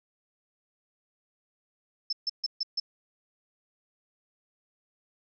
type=tone bursts; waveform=sine; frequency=5274 Hz; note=E8; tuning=in tune; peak=-26 dBFS; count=5; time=2.1-2.8 s; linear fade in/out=5 ms; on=28 ms; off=140 ms; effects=none